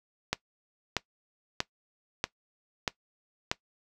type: click train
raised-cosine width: 0.2 ms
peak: -9 dBFS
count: 6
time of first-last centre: 0.33-3.515 s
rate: 1.57 Hz
effects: noise-tail reverb RT60 0.1 s tail -19 dB re dry